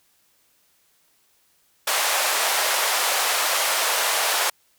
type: band-pass noise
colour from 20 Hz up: pink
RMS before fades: -22 dBFS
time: 1.87-4.5 s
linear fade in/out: 5 ms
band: 600 to 15000 Hz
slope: 24 dB/octave
effects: white hiss -63 dBFS RMS until 4.78 s